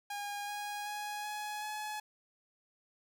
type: tone with pitch steps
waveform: sawtooth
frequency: 816 / 824.1 / 832.2 / 840.4 / 848.7 Hz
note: G#5 / G#5 / G#5 / G#5 / G#5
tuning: -31 / -14 / +3 / +20 / +37 cents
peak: -34 dBFS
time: 0.1-2 s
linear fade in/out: 5 ms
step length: 380 ms
effects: none